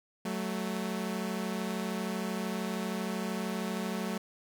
sawtooth tone pair together, 187.05 / 220 Hz, F#3 / A3, +19 / 0 cents, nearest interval minor third, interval 281 cents, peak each -31 / -31 dBFS, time 0.25-4.18 s, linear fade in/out 5 ms, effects none

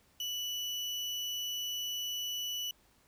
35% pulse tone, 2960 Hz, F#7, in tune, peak -33 dBFS, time 0.2-2.71 s, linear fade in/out 2 ms, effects pink hiss -67 dBFS RMS until 3.07 s

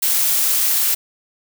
blue noise, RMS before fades -17 dBFS, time 0.02-0.95 s, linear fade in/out 10 ms, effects none

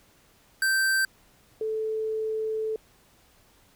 square / sine tone pair in turn, 1560 / 437.8 Hz, G6 / A4, -9 / -9 cents, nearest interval octave + minor seventh, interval 2200 cents, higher first, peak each -22 / -26 dBFS, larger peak first, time 0.62-1.05 / 1.61-2.76 s, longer second, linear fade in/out 2 ms, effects pink hiss -60 dBFS RMS until 3.75 s

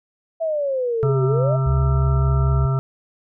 sine exponential two-way sweep, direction down then up, 665 to 380 to 665 Hz, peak -19 dBFS, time 0.4-1.57 s, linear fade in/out 20 ms, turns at 1.25 s
harmonic tone, 133.3 Hz, C3, 33 cents sharp, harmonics 1 / 3 / 5 / 7 / 9 / 10, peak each -17 / -31 / -33 / -38 / -37 / -31 dBFS, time 1.03-2.79 s, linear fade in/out 0 ms
sine tone with pitch glide, 69.6 to 68.48 Hz, C#2 to C#2, +8 to -20 cents, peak -18 dBFS, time 1.66-2.66 s, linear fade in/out 5 ms, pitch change -28 cents, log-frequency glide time 1.84-2.33 s
effects none

